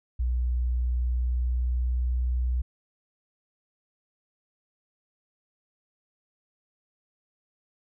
sine tone with pitch glide, 61.1 to 61.81 Hz, B1 to B1, -18 to +2 cents, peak -23 dBFS, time 0.19-2.62 s, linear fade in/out 10 ms, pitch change +20 cents, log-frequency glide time 0.84-2.28 s, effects none

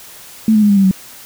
sine tone with pitch steps, 220 / 213.5 / 207.2 / 201 / 195.09 / 189.32 Hz, A3 / G#3 / G#3 / G3 / G3 / F#3, 0 / +48 / -4 / +44 / -8 / +40 cents, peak -7 dBFS, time 0.48-0.912 s, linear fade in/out 2 ms, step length 72 ms, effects white hiss -37 dBFS RMS until 1.25 s

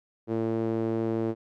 sawtooth tone with band-pass filter, 112.8 Hz, A2, 44 cents sharp, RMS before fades -28 dBFS, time 0.27-1.35 s, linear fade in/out 50 ms, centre 370 Hz, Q 2.1, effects none

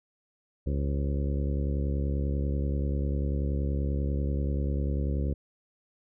harmonic tone with a mistuned harmonic, 70.3 Hz, C#2, 25 cents sharp, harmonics 1 / 2 / 3 / 4 / 5 / 6 / 7 / 8, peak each -27 / -33 / -37 / -39 / -41 / -43 / -44 / -45 dBFS, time 0.66-5.34 s, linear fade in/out 10 ms, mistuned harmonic 8, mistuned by -59 cents, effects none

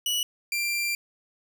sawtooth tone pair in turn, 2939 / 2370 Hz, F#7 / D7, -12 / +15 cents, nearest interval major third, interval 373 cents, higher first, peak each -21 / -22 dBFS, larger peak first, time 0.06-0.23 / 0.52-0.95 s, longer second, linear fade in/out 2 ms, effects none

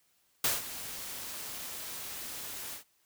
white noise with ADSR envelope, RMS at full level -27 dBFS, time 0.44-2.84 s, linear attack 4 ms, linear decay 170 ms, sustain -14 dB, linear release 110 ms, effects white hiss -71 dBFS RMS until 3.05 s

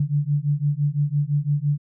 sine beating tone pair, 142.7 / 148.6 Hz, D3 / D3, -49 / +21 cents, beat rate 5.9 Hz, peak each -22 dBFS, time 0-1.78 s, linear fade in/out 5 ms, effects none

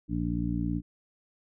harmonic tone, 58.27 Hz, A#1, in tune, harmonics 1 / 2 / 3 / 4 / 5, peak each -34 / -35 / -32 / -36 / -32 dBFS, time 0.08-0.82 s, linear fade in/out 50 ms, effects none

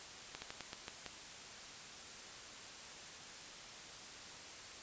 slowing click train, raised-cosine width 0.2 ms, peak -26 dBFS, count 7, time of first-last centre 0.35-1.063 s, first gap 70 ms, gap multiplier 1.21, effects white hiss -51 dBFS RMS until 4.82 s + resampled to 16000 Hz

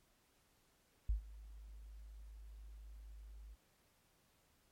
sine tone with ADSR envelope, 52.2 Hz, G#1, 10 cents sharp, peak -30 dBFS, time 1.09-3.56 s, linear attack 5 ms, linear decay 110 ms, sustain -21 dB, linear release 30 ms, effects pink hiss -74 dBFS RMS until 4.71 s + MP3 64 kbps

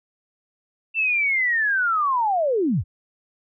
sine linear sweep, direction down, 2696 to 57.9 Hz, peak -18 dBFS, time 0.94-2.84 s, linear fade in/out 50 ms, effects none

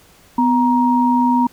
sine tone pair together, 249.4 / 941 Hz, B3 / A#5, +17 / +16 cents, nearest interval octave + major seventh, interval 2299 cents, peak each -14 / -15 dBFS, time 0.38-1.47 s, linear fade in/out 5 ms, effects pink hiss -49 dBFS RMS until 1.52 s

